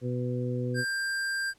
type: harmonic tone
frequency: 124.1 Hz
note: B2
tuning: 9 cents sharp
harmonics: 1 / 2 / 3 / 4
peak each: -30 / -34 / -37 / -36 dBFS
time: 0.01-0.85 s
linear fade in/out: 50 ms
type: tone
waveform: square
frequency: 1588 Hz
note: G6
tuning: 22 cents sharp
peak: -29 dBFS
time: 0.74-1.54 s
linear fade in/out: 50 ms
effects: pink hiss -64 dBFS RMS until 1.58 s + low-pass 10000 Hz 12 dB/octave